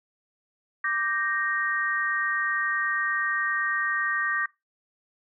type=chord; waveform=sine; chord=G minor; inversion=second; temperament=equal; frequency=1174.7 / 1568 / 1864.7 Hz; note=D6 / G6 / Bb6; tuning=0 / 0 / 0 cents; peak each=-30 / -29 / -27 dBFS; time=0.84-4.46 s; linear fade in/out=5 ms; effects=noise-tail reverb RT60 0.2 s tail -20 dB re dry